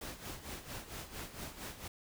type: noise with tremolo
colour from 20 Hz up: pink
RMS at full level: -43 dBFS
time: 0.01-1.88 s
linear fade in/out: 5 ms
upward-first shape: sine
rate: 4.4 Hz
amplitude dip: 70%
effects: none